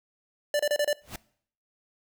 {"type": "tone bursts", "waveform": "square", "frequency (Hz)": 587.3, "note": "D5", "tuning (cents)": 0, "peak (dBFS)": -23, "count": 5, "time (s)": [0.54, 0.93], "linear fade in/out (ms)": 2, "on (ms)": 54, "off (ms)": 30}
{"type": "noise with exponential growth", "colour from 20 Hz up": "pink", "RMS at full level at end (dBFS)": -32, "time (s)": [1.01, 1.16], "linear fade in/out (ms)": 5, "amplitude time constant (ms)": 31}
{"effects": ["noise-tail reverb RT60 0.6 s tail -21 dB re dry"]}